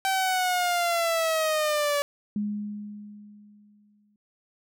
sawtooth linear sweep, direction down, 774 to 571 Hz, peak -19 dBFS, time 0.05-2.02 s, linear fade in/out 0 ms
sine tone with exponential decay, 207.7 Hz, G#3, in tune, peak -24 dBFS, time 2.36-4.16 s, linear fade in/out 2 ms, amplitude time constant 390 ms
effects none

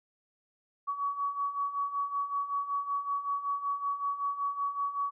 sine beating tone pair, 1127 / 1132.3 Hz, C#6 / C#6, +28 / +36 cents, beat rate 5.3 Hz, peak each -36 / -31 dBFS, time 0.87-5.11 s, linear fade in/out 20 ms, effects none

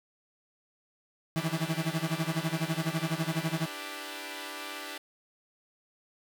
35% pulse tone with tremolo, 161.8 Hz, E3, 32 cents flat, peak -24 dBFS, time 1.36-3.66 s, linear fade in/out 0 ms, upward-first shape sine, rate 12 Hz, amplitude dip 100%
5% pulse chord, E minor seventh, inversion third, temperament equal, 293.7 / 329.6 / 392 / 493.9 Hz, D4 / E4 / G4 / B4, 0 / 0 / 0 / 0 cents, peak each -30 / -34 / -32 / -35 dBFS, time 1.37-4.98 s, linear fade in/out 5 ms
effects none

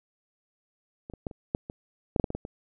clicks, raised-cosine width 2 ms, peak -26 / -27 / -18 / -29 / -12 / -23 / -13 / -8 / -12 / -19 / -19 / -24 dBFS, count 12, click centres 1.099 / 1.137 / 1.268 / 1.312 / 1.549 / 1.699 / 2.162 / 2.198 / 2.242 / 2.304 / 2.35 / 2.451 s, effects none

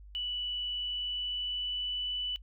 sine tone with pitch glide, 2960 to 2979 Hz, F#7 to F#7, 0 to +11 cents, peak -32 dBFS, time 0.15-2.36 s, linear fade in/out 0 ms, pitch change +11 cents, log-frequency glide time 0.68-2.11 s, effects noise-tail reverb RT60 0.1 s tail -22 dB re dry + added 50 Hz sine -48 dBFS peak until 2.42 s

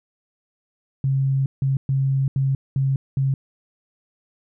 sine tone bursts at uneven times, 135.3 Hz, C#3, 42 cents flat, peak -17 dBFS, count 6, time 1.04-1.46 / 1.62-1.77 / 1.89-2.28 / 2.36-2.55 / 2.76-2.96 / 3.17-3.34 s, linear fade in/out 2 ms, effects none

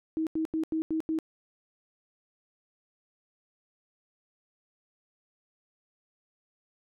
sine tone bursts, 318.6 Hz, D#4, 41 cents sharp, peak -26 dBFS, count 6, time 0.17-1.188 s, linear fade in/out 0 ms, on 98 ms, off 86 ms, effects none

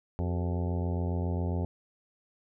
harmonic tone with a mistuned harmonic, 87.31 Hz, F2, in tune, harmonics 1 / 2 / 3 / 4 / 5 / 6 / 7 / 8 / 9 / 10, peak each -29 / -35 / -39 / -41 / -43 / -45 / -46 / -47 / -48 / -49 dBFS, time 0.19-1.65 s, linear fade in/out 0 ms, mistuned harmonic 4, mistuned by +95 cents, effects none

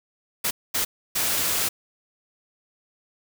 white noise bursts at uneven times, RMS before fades -24 dBFS, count 3, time 0.44-0.51 / 0.74-0.85 / 1.15-1.69 s, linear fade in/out 10 ms, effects none

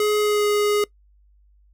square tone with pitch glide, 420.6 to 415.3 Hz, G#4 to G#4, +22 to 0 cents, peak -18 dBFS, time 0-0.84 s, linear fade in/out 2 ms, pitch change -22 cents, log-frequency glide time 0.19-0.46 s, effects noise-tail reverb RT60 0.1 s tail -22 dB re dry + added 50 Hz sine -53 dBFS peak until 1.73 s

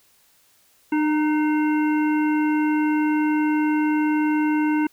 harmonic tone with a mistuned harmonic, 303.5 Hz, D#4, 43 cents flat, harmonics 1 / 3 / 5 / 7 / 9, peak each -18 / -28 / -32 / -35 / -37 dBFS, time 0.92-4.87 s, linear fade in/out 5 ms, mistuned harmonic 3, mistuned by +36 cents, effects white hiss -59 dBFS RMS until 4.92 s

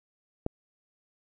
click, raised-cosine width 2 ms, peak -15 dBFS, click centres 0.464 s, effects none

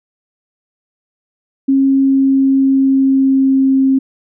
sine tone with pitch glide, 270.8 to 267.1 Hz, C#4 to C4, -40 to +36 cents, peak -8 dBFS, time 1.68-3.99 s, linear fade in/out 10 ms, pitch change -24 cents, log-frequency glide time 1.87-3.85 s, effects none

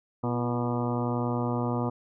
harmonic tone with a mistuned harmonic, 121.3 Hz, B2, 31 cents flat, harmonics 1 / 2 / 3 / 4 / 5 / 6 / 7 / 8 / 9 / 10, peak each -30 / -30 / -36 / -35 / -39 / -38 / -40 / -38 / -43 / -40 dBFS, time 0.23-1.9 s, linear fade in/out 10 ms, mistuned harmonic 3, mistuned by -52 cents, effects none

